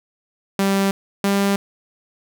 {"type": "tone pair in turn", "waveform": "sawtooth", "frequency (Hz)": [196, 198.74], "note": ["G3", "G3"], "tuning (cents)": [0, 24], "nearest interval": "unison", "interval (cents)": 24, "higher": "second", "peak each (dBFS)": -12, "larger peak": "neither", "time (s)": [[0.59, 0.91], [1.24, 1.56]], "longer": "neither", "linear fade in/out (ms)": 2, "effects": []}